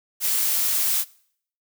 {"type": "noise", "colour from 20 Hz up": "blue", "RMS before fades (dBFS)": -22, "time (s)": [0.2, 1.05], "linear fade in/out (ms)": 50, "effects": ["noise-tail reverb RT60 0.6 s tail -22 dB re dry"]}